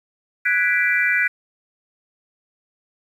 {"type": "chord", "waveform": "sine", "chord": "G# half-diminished seventh", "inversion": "third", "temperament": "equal", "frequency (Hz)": [1480, 1661.2, 1975.5, 2349], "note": ["F#6", "G#6", "B6", "D7"], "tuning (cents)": [0, 0, 0, 0], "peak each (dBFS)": [-21, -24, -20, -22], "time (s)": [0.45, 1.28], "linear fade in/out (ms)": 10, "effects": ["8-bit"]}